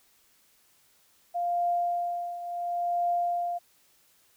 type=tone with tremolo; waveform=sine; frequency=698.5 Hz; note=F5; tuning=in tune; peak=-23 dBFS; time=1.34-3.59 s; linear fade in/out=20 ms; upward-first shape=triangle; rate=0.71 Hz; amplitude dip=75%; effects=white hiss -64 dBFS RMS until 4.36 s